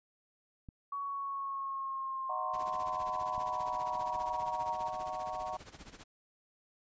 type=clicks; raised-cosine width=5 ms; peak=-35 dBFS; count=2; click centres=0.688 / 3.38 s
type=linear sweep; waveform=sine; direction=down; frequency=1125 to 932.3 Hz; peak=-35 dBFS; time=0.92-4.88 s; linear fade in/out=5 ms
type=chord; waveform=sine; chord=D# minor seventh; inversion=none; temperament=equal; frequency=622.3 / 740 / 932.3 / 1108.7 Hz; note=D#5 / F#5 / A#5 / C#6; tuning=0 / 0 / 0 / 0 cents; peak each=-43 / -39 / -42 / -43 dBFS; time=2.29-5.57 s; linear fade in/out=5 ms
type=noise with tremolo; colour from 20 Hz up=pink; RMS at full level=-49 dBFS; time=2.53-6.04 s; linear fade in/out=10 ms; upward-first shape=sine; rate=15 Hz; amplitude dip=80%
effects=resampled to 16000 Hz